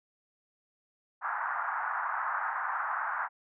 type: band-pass noise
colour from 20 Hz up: white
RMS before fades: -33 dBFS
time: 1.21-3.29 s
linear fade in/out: 50 ms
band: 780 to 1600 Hz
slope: 48 dB/octave
effects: none